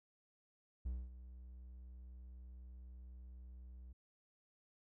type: tone with ADSR envelope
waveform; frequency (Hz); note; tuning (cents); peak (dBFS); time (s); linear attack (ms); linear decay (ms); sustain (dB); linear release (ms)
triangle; 62; B1; +7; -35; 0.85-3.93; 11; 230; -14; 8
effects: none